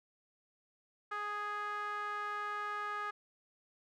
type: tone with band-pass filter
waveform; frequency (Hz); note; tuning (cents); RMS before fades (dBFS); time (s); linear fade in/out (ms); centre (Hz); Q
sawtooth; 415.3; G#4; 0; -39; 1.11-3.11; 10; 1400; 6.5
effects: none